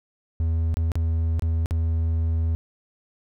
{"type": "tone with dropouts", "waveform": "triangle", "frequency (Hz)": 81.6, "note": "E2", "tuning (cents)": -17, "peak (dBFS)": -18, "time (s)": [0.4, 2.55], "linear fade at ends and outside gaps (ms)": 0, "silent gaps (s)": [[0.742, 0.77], [0.918, 0.955], [1.395, 1.422], [1.659, 1.709]], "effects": []}